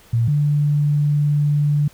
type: tone pair in turn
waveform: sine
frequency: 116.54 / 146.83 Hz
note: A#2 / D3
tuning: 0 / 0 cents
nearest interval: major third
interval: 400 cents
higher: second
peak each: -14 dBFS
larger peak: neither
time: 0.13-0.28 / 0.28-1.88 s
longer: second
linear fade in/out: 5 ms
effects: pink hiss -49 dBFS RMS until 1.93 s